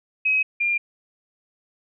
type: tone pair in turn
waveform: sine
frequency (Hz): 2542 / 2399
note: D#7 / D7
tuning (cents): +36 / +36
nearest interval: minor second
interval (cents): 100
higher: first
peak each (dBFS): -17 / -19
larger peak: first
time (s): 0.25-0.43 / 0.6-0.78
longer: neither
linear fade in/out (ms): 10
effects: none